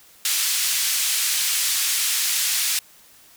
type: band-pass noise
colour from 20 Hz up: white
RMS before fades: -22 dBFS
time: 0.25-2.79 s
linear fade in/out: 2 ms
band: 2200 to 11000 Hz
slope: 12 dB/octave
effects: white hiss -51 dBFS RMS until 3.36 s